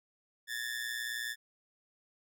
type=ring-modulated tone; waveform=sawtooth; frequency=1756 Hz; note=A6; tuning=4 cents flat; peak=-29 dBFS; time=0.47-1.36 s; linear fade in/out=50 ms; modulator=59.7 Hz; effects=none